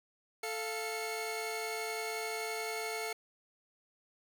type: tone cluster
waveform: sawtooth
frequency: 440.1 / 695 / 2189 Hz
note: A4 / F5 / C#7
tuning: 0 / -9 / -22 cents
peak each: -35 / -38 / -37 dBFS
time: 0.43-3.13 s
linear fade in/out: 5 ms
effects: none